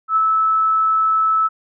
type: tone with ADSR envelope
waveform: sine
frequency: 1306 Hz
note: E6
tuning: 17 cents flat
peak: -11 dBFS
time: 0.08-1.49 s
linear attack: 83 ms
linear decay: 20 ms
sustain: -2 dB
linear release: 28 ms
effects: none